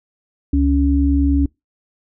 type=tone pair together; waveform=sine; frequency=70 / 280 Hz; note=C#2 / C#4; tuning=+18 / +18 cents; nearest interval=2 octaves; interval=2400 cents; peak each=-15 dBFS; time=0.53-1.46 s; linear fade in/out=5 ms; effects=noise-tail reverb RT60 0.2 s tail -25 dB re dry